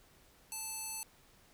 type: tone with band-pass filter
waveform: square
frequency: 878 Hz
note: A5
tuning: 4 cents flat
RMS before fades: -42 dBFS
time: 0.52-1.03 s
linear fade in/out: 0 ms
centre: 9500 Hz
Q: 1.8
effects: pink hiss -64 dBFS RMS until 1.53 s